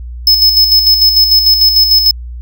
square tone with tremolo, 5200 Hz, E8, 24 cents flat, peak -4 dBFS, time 0.27-2.11 s, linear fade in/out 2 ms, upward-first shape square, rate 6.7 Hz, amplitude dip 50%, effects added 60 Hz sine -22 dBFS peak until 2.41 s

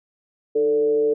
sine tone with frequency modulation, 443.2 Hz, A4, 13 cents sharp, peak -16 dBFS, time 0.55-1.14 s, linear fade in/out 10 ms, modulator 137 Hz, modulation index 0.39, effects none

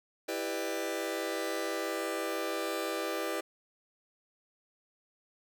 sawtooth chord, E minor seventh, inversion none, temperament just, 329.6 / 395.6 / 494.4 / 593.3 Hz, E4 / G4 / B4 / D5, 0 / +16 / +2 / +18 cents, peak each -34 dBFS, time 0.28-3.41 s, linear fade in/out 10 ms, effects none

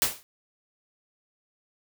white noise with exponential decay, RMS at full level -19 dBFS, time 0.02-0.23 s, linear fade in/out 0 ms, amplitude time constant 45 ms, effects none

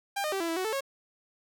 sawtooth tone with pitch steps, 797 / 611 / 388 / 335 / 329.2 / 372 / 438.6 / 547 Hz, G5 / D#5 / G4 / E4 / E4 / F#4 / A4 / C#5, +28 / -32 / -18 / +28 / -2 / +9 / -6 / -23 cents, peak -25 dBFS, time 0.16-0.808 s, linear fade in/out 10 ms, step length 81 ms, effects none

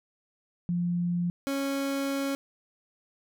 sine / 30% pulse tone pair in turn, 174.61 / 275.7 Hz, F3 / C#4, 0 / -9 cents, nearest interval minor sixth, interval 791 cents, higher second, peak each -25 dBFS, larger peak neither, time 0.69-1.3 / 1.47-2.35 s, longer second, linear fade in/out 0 ms, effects none

